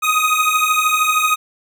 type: beating tone pair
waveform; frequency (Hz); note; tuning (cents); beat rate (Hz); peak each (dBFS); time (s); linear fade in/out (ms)
25% pulse; 1244.5 / 1257.5; D#6 / D#6; 0 / +18; 13; -13 / -13; 0.02-1.36; 20
effects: none